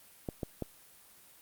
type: clicks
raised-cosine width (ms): 2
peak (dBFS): -21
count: 3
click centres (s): 0.288 / 0.432 / 0.623
effects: white hiss -58 dBFS RMS until 1.41 s + Opus 32 kbps